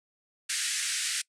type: band-pass noise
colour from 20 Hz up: white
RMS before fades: -31 dBFS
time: 0.49-1.22 s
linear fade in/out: 10 ms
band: 1500 to 9700 Hz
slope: 48 dB/octave
effects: noise-tail reverb RT60 0.1 s tail -23 dB re dry